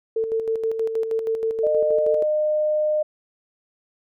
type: tone with tremolo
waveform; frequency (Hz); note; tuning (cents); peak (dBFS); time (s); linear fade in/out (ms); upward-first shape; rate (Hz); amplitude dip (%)
sine; 447.6; A4; +30; -19; 0.16-2.23; 5; square; 6.3; 50
type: tone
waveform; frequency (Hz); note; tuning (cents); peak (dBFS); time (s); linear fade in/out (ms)
sine; 609; D#5; -37; -18; 1.63-3.03; 10
effects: none